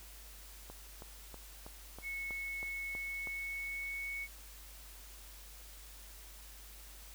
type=click train; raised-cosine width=1 ms; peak=-34 dBFS; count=9; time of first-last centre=0.7-3.272 s; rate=3.11 Hz
type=tone with pitch glide; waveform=sine; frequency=2200 to 2219 Hz; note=C#7 to C#7; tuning=-14 to +1 cents; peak=-38 dBFS; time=2.02-4.28 s; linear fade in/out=50 ms; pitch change=+15 cents; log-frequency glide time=2.89-4.16 s
effects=added 50 Hz sine -53 dBFS peak until 7.14 s + white hiss -55 dBFS RMS until 7.14 s